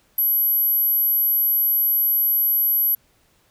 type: tone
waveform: sine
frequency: 11760 Hz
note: F#9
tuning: 12 cents flat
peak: -16 dBFS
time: 0.18-2.95 s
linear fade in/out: 5 ms
effects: pink hiss -61 dBFS RMS until 3.5 s